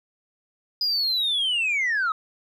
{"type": "linear sweep", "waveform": "sine", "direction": "down", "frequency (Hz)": [4978, 1244.5], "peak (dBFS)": -19, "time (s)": [0.81, 2.12], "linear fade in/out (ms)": 2, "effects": ["tanh soft clip ceiling -19 dBFS"]}